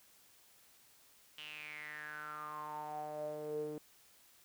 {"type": "tone with band-pass filter sweep", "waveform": "sawtooth", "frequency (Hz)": 151.3, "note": "D#3", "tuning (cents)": -48, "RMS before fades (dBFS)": -44, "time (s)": [1.38, 3.78], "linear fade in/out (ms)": 0, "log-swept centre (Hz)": [3000, 380], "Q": 8.5, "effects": ["white hiss -65 dBFS RMS until 4.44 s"]}